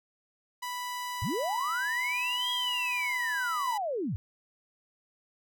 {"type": "tone", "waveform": "sawtooth", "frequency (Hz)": 987.8, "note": "B5", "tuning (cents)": 0, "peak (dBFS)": -30, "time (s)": [0.62, 3.78], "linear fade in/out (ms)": 10}
{"type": "linear two-way sweep", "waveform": "sine", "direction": "up then down", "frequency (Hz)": [74.4, 3293, 74.4], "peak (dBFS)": -29, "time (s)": [1.22, 4.16], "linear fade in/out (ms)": 0, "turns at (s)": 2.51}
{"effects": []}